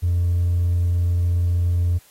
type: tone with hard clipping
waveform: sine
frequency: 87.31 Hz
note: F2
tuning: in tune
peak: -17 dBFS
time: 0.02-1.99 s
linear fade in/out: 20 ms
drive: 1 dB
effects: white hiss -53 dBFS RMS until 2.1 s + AAC 48 kbps